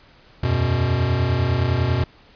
square chord, E suspended second, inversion none, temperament equal, 82.41 / 92.5 / 123.47 Hz, E2 / F#2 / B2, 0 / 0 / 0 cents, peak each -26 / -23 / -21 dBFS, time 0.43-2.04 s, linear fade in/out 5 ms, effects pink hiss -51 dBFS RMS until 2.35 s + resampled to 11025 Hz

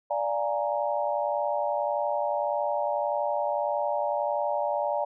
sine chord, Bb dominant seventh, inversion first, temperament equal, 587.3 / 698.5 / 830.6 / 932.3 Hz, D5 / F5 / Ab5 / Bb5, 0 / 0 / 0 / 0 cents, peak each -28 / -32 / -31 / -32 dBFS, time 0.1-5.05 s, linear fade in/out 10 ms, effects none

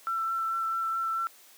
sine tone with vibrato, 1340 Hz, E6, 28 cents sharp, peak -27 dBFS, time 0.07-1.27 s, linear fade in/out 0 ms, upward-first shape sine, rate 4.6 Hz, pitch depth 12 cents each way, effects white hiss -55 dBFS RMS until 1.57 s + high-pass 300 Hz 12 dB/octave

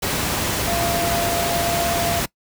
sine tone in noise, 686 Hz, F5, 31 cents flat, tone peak -22 dBFS, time 0.67-2.2 s, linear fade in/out 10 ms, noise pink, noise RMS -22 dBFS, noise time 0.02-2.26 s, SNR -3 dB, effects noise-tail reverb RT60 0.1 s tail -22 dB re dry + high-pass 60 Hz 12 dB/octave

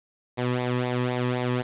sawtooth tone with flanger, 124.3 Hz, B2, 12 cents sharp, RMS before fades -26 dBFS, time 0.37-1.63 s, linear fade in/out 20 ms, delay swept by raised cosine 0.66 to 1.41 ms, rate 3.9 Hz, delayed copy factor -0.7, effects resampled to 8000 Hz + 8-bit

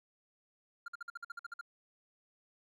triangle tone bursts, 1396.9 Hz, F6, in tune, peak -38 dBFS, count 11, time 0.86-1.612 s, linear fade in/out 5 ms, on 22 ms, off 51 ms, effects none

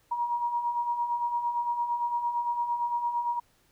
sine beating tone pair, 946 / 954.8 Hz, A#5 / A#5, +25 / +41 cents, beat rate 8.8 Hz, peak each -35 / -27 dBFS, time 0.11-3.4 s, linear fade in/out 10 ms, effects pink hiss -66 dBFS RMS until 3.71 s

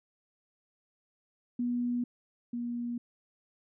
sine tone pair in turn, 242.9 / 239.1 Hz, B3 / A#3, -29 / +44 cents, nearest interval unison, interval 27 cents, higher first, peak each -28 / -32 dBFS, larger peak first, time 1.59-2.04 / 2.53-2.98 s, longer neither, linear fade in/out 5 ms, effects none

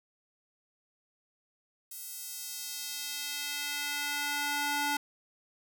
square tone with high-pass filter sweep, 290 Hz, D4, 22 cents flat, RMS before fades -35 dBFS, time 1.91-4.97 s, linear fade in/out 5 ms, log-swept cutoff 10000 to 770 Hz, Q 0.86, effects none

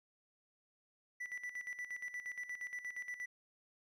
triangle tone with tremolo, 1972 Hz, B6, 3 cents flat, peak -38 dBFS, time 1.2-3.26 s, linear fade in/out 10 ms, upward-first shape square, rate 8.5 Hz, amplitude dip 70%, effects none

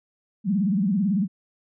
sine tone with vibrato, 196 Hz, G3, in tune, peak -19 dBFS, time 0.44-1.28 s, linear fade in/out 50 ms, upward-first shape sine, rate 18 Hz, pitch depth 190 cents each way, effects none

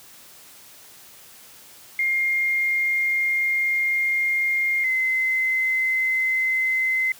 sine tone pair in turn, 2122 / 2057 Hz, C7 / C7, +24 / -30 cents, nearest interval minor second, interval 54 cents, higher first, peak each -19 dBFS, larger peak neither, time 1.99-4.84 / 4.84-7.12 s, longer first, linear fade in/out 2 ms, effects white hiss -47 dBFS RMS until 7.19 s + high-pass 60 Hz 12 dB/octave

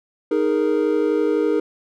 triangle chord, D# suspended fourth, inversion none, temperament just, 311.1 / 414.8 / 466.7 Hz, D#4 / G#4 / A#4, 0 / -2 / +2 cents, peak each -19 dBFS, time 0.31-1.6 s, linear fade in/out 5 ms, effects none

